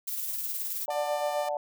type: noise with tremolo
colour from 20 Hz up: violet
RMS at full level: -32 dBFS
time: 0.07-0.86 s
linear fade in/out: 10 ms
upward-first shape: square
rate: 19 Hz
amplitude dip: 30%
type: chord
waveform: sine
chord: D major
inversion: none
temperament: just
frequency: 587.3 / 734.2 / 881 Hz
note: D5 / F#5 / A5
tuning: 0 / -14 / +2 cents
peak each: -30 / -33 / -35 dBFS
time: 0.88-1.57 s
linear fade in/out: 2 ms
type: tone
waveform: sawtooth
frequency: 595 Hz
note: D5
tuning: 22 cents sharp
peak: -30 dBFS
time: 0.9-1.49 s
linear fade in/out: 5 ms
effects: none